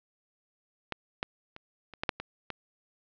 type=clicks; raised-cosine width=0.3 ms; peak=-16 / -14 / -28 / -29 / -14 / -9 / -20 / -19 dBFS; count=8; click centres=0.923 / 1.229 / 1.564 / 1.937 / 2.035 / 2.092 / 2.2 / 2.503 s; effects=low-pass 5000 Hz 12 dB/octave